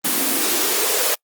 white noise with high-pass filter sweep, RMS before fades -19 dBFS, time 0.04-1.15 s, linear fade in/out 10 ms, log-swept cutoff 230 to 510 Hz, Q 4.5, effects noise-tail reverb RT60 0.1 s tail -26 dB re dry + Opus 24 kbps

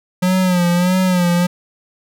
square tone with vibrato, 180 Hz, F#3, 47 cents flat, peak -13 dBFS, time 0.22-1.47 s, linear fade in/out 10 ms, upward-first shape sine, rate 1.6 Hz, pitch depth 62 cents each way, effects none

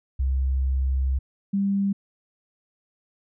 sine tone pair in turn, 66.1 / 198.08 Hz, C2 / G3, +18 / +18 cents, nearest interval octave + perfect fifth, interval 1900 cents, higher second, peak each -20 dBFS, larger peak neither, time 0.19-1.19 / 1.53-1.93 s, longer first, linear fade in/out 10 ms, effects none

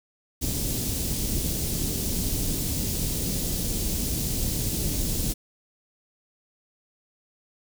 pink band-stop noise, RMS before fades -27 dBFS, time 0.41-5.34 s, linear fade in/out 20 ms, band 310 to 5300 Hz, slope 12 dB/octave, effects none

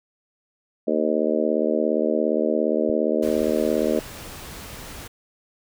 harmonic tone, 77.3 Hz, D#2, 11 cents flat, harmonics 3 / 4 / 5 / 6 / 7 / 8, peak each -26 / -26 / -26 / -26 / -26 / -26 dBFS, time 0.87-4 s, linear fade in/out 10 ms
click, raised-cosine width 5 ms, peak -24 dBFS, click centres 2.896 s
pink noise, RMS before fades -38 dBFS, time 3.22-5.08 s, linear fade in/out 10 ms
effects none

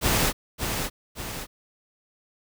pink noise with echo, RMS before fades -22 dBFS, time 0.01-0.33 s, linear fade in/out 50 ms, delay 570 ms, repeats 2, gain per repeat -6 dB, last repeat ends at 1.47 s, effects none

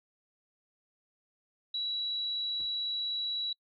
sine tone, 3912 Hz, B7, 17 cents flat, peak -31 dBFS, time 1.74-3.53 s, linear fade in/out 5 ms
brown noise with exponential decay, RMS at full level -45 dBFS, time 2.6-2.72 s, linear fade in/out 1 ms, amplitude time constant 26 ms
effects noise-tail reverb RT60 0.1 s tail -25 dB re dry

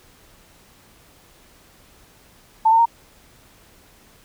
sine tone with pitch steps, 887 / 907.2 / 927.9 Hz, A5 / A#5 / A#5, +14 / -47 / -8 cents, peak -11 dBFS, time 2.65-2.857 s, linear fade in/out 10 ms, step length 69 ms, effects pink hiss -52 dBFS RMS until 4.24 s

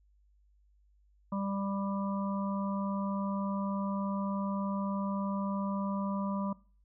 harmonic tone, 197.4 Hz, G3, 12 cents sharp, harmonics 1 / 3 / 5 / 6, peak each -32 / -41 / -40 / -43 dBFS, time 1.32-6.53 s, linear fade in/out 5 ms, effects noise-tail reverb RT60 0.4 s tail -21 dB re dry + added 50 Hz sine -63 dBFS peak until 6.84 s

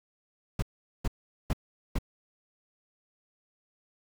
brown noise bursts, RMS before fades -27 dBFS, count 4, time 0.59-1.986 s, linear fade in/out 5 ms, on 34 ms, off 420 ms, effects none

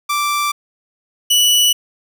sawtooth tone pair in turn, 1172 / 2953 Hz, D6 / F#7, -4 / -4 cents, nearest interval octave + major third, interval 1600 cents, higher second, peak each -12 / -7 dBFS, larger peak second, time 0.09-0.52 / 1.3-1.73 s, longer neither, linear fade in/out 10 ms, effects none

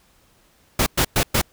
pink noise bursts, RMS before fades -18 dBFS, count 4, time 0.79-1.416 s, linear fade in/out 5 ms, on 74 ms, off 110 ms, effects pink hiss -58 dBFS RMS until 1.52 s

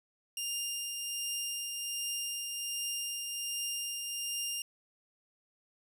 15% pulse tone with tremolo, 2804 Hz, F7, 6 cents sharp, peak -26 dBFS, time 0.37-4.62 s, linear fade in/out 2 ms, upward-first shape triangle, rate 1.3 Hz, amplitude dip 35%, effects none

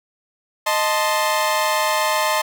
sawtooth chord, A diminished, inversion second, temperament equal, 622.3 / 880 / 1046.5 Hz, Eb5 / A5 / C6, 0 / 0 / 0 cents, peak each -18 dBFS, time 0.66-2.42 s, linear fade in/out 10 ms, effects none

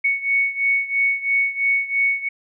sine beating tone pair, 2220 / 2223 Hz, C#7 / C#7, +2 / +4 cents, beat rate 3 Hz, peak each -19 / -22 dBFS, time 0.04-2.29 s, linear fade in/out 10 ms, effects none

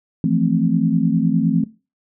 sine chord, F major seventh, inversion third, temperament equal, 164.81 / 174.61 / 220 / 261.6 Hz, E3 / F3 / A3 / C4, 0 / 0 / 0 / 0 cents, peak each -20 dBFS, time 0.24-1.64 s, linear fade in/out 2 ms, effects noise-tail reverb RT60 0.3 s tail -19 dB re dry

